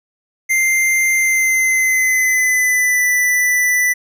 square tone with pitch glide, 2093 to 1983.5 Hz, C7 to B6, 0 to +7 cents, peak -13 dBFS, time 0.49-3.94 s, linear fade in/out 20 ms, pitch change -93 cents, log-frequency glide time 1.14-3.05 s, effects none

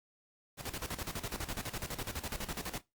pink noise with tremolo, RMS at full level -38 dBFS, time 0.57-2.82 s, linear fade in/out 50 ms, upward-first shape square, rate 12 Hz, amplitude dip 75%, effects noise-tail reverb RT60 0.2 s tail -20 dB re dry + Opus 48 kbps

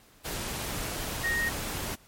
sine tone in noise, 1864.7 Hz, A#6, in tune, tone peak -26 dBFS, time 1.23-1.5 s, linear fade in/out 20 ms, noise pink, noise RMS -34 dBFS, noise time 0.24-1.96 s, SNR +5 dB, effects pink hiss -58 dBFS RMS until 2.07 s + MP3 64 kbps

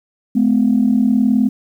sine tone pair together, 213.9 / 253.4 Hz, A3 / B3, -49 / +45 cents, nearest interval minor third, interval 294 cents, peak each -13 dBFS, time 0.35-1.49 s, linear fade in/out 10 ms, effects tanh soft clip ceiling -4 dBFS + 8-bit

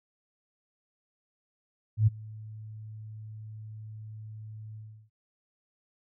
sine tone with ADSR envelope, 108.4 Hz, A2, 25 cents flat, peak -16 dBFS, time 1.97-5.1 s, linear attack 100 ms, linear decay 19 ms, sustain -24 dB, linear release 340 ms, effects none

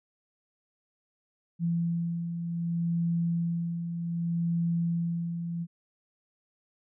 sine beating tone pair, 168.7 / 169.35 Hz, E3 / E3, +40 / +47 cents, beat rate 0.65 Hz, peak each -36 / -27 dBFS, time 1.59-5.67 s, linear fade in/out 50 ms, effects none

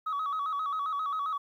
sine tone with vibrato, 1200 Hz, D6, 37 cents sharp, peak -27 dBFS, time 0.06-1.38 s, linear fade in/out 10 ms, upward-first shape square, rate 7.5 Hz, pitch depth 99 cents each way, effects tanh soft clip ceiling -27 dBFS + 11-bit

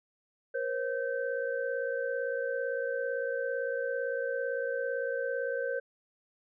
sine tone cluster, 479.2 / 537 / 1547 Hz, A#4 / C5 / G6, +48 / +45 / -23 cents, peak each -34 / -33 / -37 dBFS, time 0.54-5.8 s, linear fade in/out 10 ms, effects none

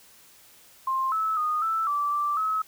sine tone with pitch steps, 1056 / 1302 / 1233 / 1321 / 1163 / 1172 / 1286 Hz, C6 / E6 / D#6 / E6 / D6 / D6 / E6, +16 / -22 / -16 / +3 / -17 / -4 / -43 cents, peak -23 dBFS, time 0.87-2.62 s, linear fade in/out 5 ms, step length 250 ms, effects white hiss -54 dBFS RMS until 2.67 s

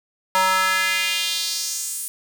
square tone with high-pass filter sweep, 187.5 Hz, F#3, 23 cents sharp, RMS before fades -22 dBFS, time 0.35-2.08 s, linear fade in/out 0 ms, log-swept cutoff 920 to 10000 Hz, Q 2.2, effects none

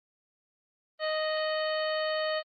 harmonic tone with a mistuned harmonic, 622.3 Hz, D#5, in tune, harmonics 1 / 2 / 3 / 4 / 5 / 6 / 7, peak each -29 / -37 / -36 / -47 / -40 / -45 / -40 dBFS, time 0.99-2.43 s, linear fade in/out 50 ms, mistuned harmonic 5, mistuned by -39 cents, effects Opus 24 kbps

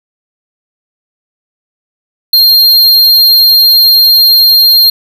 square tone, 4203 Hz, C8, 7 cents sharp, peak -3 dBFS, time 2.33-4.9 s, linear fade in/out 5 ms, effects 7-bit

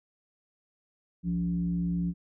sine tone with frequency modulation, 174.4 Hz, F3, 2 cents flat, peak -26 dBFS, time 1.23-2.14 s, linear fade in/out 50 ms, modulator 111 Hz, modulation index 0.48, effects none

